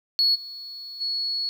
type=tone with level steps; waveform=sine; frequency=4370 Hz; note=C#8; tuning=26 cents flat; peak=-16 / -35 / -24 dBFS; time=0.19-1.49 s; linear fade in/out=0 ms; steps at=0.34 / 1 s; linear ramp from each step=20 ms; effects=tanh soft clip ceiling -13 dBFS + 9-bit